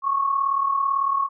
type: tone pair together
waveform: sine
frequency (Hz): 1096 / 1134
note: C#6 / C#6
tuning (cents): -20 / +39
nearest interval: minor second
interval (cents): 59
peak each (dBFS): -20 / -26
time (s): 0.02-1.29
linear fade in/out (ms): 50
effects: none